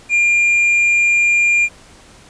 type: tone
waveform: triangle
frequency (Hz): 2400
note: D7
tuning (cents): +37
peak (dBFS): -9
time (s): 0.09-1.69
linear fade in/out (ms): 50
effects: pink hiss -44 dBFS RMS until 2.29 s + resampled to 22050 Hz